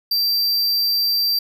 square tone, 4696 Hz, D8, 1 cent flat, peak -17 dBFS, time 0.11-1.39 s, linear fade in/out 5 ms, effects none

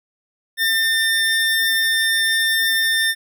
25% pulse tone, 1801 Hz, A6, 40 cents sharp, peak -12 dBFS, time 0.57-3.15 s, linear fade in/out 50 ms, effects none

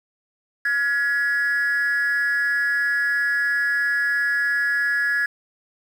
triangle tone with amplitude modulation, 1680 Hz, G#6, 19 cents sharp, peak -12 dBFS, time 0.65-5.26 s, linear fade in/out 5 ms, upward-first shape sine, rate 257 Hz, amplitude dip 80%, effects tanh soft clip ceiling -13 dBFS + 8-bit

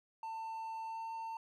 triangle tone with pitch glide, 895 to 902.3 Hz, A5 to A5, +29 to +43 cents, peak -38 dBFS, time 0.23-1.37 s, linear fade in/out 2 ms, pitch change +14 cents, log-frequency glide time 0.87-1.04 s, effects none

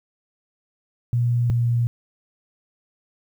sine tone pair in turn, 120 / 118.83 Hz, B2 / A#2, -49 / +34 cents, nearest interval unison, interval 17 cents, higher first, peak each -17 / -17 dBFS, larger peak neither, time 1.13-1.5 / 1.5-1.87 s, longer neither, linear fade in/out 0 ms, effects 9-bit

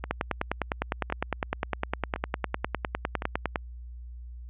two click trains, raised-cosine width 0.5 ms, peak -17 / -11 dBFS, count 4 / 35, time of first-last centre 0.04-3.221 / 0.11-3.558 s, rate 0.943 / 9.86 Hz, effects added 60 Hz sine -39 dBFS peak until 4.49 s + resampled to 8000 Hz

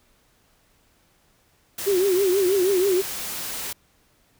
white noise, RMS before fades -31 dBFS, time 1.78-3.73 s, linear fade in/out 5 ms
sine tone with vibrato, 379.2 Hz, F#4, 43 cents sharp, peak -17 dBFS, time 1.86-3.02 s, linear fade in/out 20 ms, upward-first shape triangle, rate 6.2 Hz, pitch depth 140 cents each way
effects pink hiss -62 dBFS RMS until 4.39 s

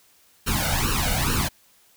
pink noise with flanger, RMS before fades -23 dBFS, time 0.46-1.49 s, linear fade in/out 20 ms, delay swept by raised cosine 0.71 to 1.4 ms, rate 2.3 Hz, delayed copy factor +0.95, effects white hiss -58 dBFS RMS until 1.96 s

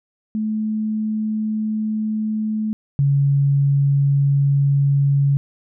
sine tone pair in turn, 216.2 / 140.12 Hz, A3 / C#3, -30 / +19 cents, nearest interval minor sixth, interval 751 cents, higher first, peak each -19 / -13 dBFS, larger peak second, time 0.35-2.73 / 2.99-5.37 s, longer neither, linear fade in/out 0 ms, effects none

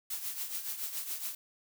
blue noise with tremolo, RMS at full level -35 dBFS, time 0.1-1.35 s, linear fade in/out 5 ms, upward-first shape triangle, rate 7.1 Hz, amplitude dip 70%, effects none

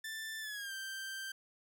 sawtooth tone with pitch glide, 1770 to 1567.8 Hz, A6 to G6, +10 to 0 cents, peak -37 dBFS, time 0.04-1.32 s, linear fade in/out 5 ms, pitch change -210 cents, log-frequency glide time 0.4-0.73 s, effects none

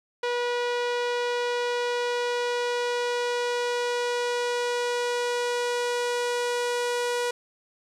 sawtooth tone with low-pass filter sweep, 485 Hz, B4, 31 cents flat, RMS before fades -27 dBFS, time 0.23-7.31 s, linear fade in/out 5 ms, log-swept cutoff 4200 to 9000 Hz, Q 0.86, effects 10-bit

